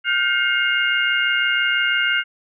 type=tone cluster; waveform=sine; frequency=1421 / 1547 / 2148 / 2820 Hz; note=F6 / G6 / C7 / F7; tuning=+30 / -23 / +45 / +16 cents; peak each=-22 dBFS; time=0.04-2.24 s; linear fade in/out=50 ms; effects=none